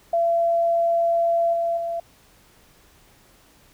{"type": "tone with level steps", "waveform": "sine", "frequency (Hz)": 677, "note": "E5", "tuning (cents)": 46, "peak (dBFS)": [-17, -20, -24], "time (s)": [0.13, 2], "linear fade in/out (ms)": 5, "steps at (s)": [1.53, 1.77], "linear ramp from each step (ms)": 5, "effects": ["pink hiss -55 dBFS RMS until 3.73 s"]}